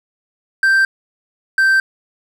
triangle tone pair in turn, 1568 / 1560.8 Hz, G6 / G6, 0 / -8 cents, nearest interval unison, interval 8 cents, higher first, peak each -8 dBFS, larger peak neither, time 0.63-0.85 / 1.58-1.8 s, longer neither, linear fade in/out 2 ms, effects none

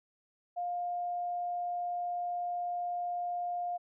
sine tone, 706 Hz, F5, 19 cents sharp, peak -32 dBFS, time 0.56-3.78 s, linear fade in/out 20 ms, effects none

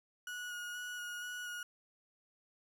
35% pulse tone with vibrato, 1453 Hz, F#6, 32 cents flat, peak -39 dBFS, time 0.27-1.63 s, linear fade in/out 2 ms, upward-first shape square, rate 2.1 Hz, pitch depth 12 cents each way, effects none

